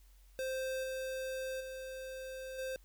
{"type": "tone with level steps", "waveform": "square", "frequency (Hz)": 523, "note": "C5", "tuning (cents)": -1, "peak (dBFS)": [-36, -38, -43, -38], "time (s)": [0.39, 2.76], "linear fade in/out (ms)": 0, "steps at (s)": [0.83, 1.6, 2.58], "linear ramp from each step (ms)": 10, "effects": ["added 46 Hz sine -58 dBFS peak until 2.84 s", "white hiss -70 dBFS RMS until 2.84 s"]}